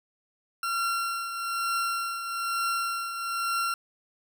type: tone with tremolo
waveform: 40% pulse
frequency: 1369 Hz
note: F6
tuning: 35 cents flat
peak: -24 dBFS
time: 0.63-3.74 s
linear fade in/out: 2 ms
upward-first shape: triangle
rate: 1.1 Hz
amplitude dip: 60%
effects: none